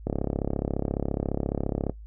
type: click train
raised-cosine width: 2 ms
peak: -13 dBFS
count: 64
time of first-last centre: 0.07-1.896 s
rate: 34.5 Hz
effects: noise-tail reverb RT60 0.1 s tail -18 dB re dry + added 53 Hz sine -40 dBFS peak until 2.06 s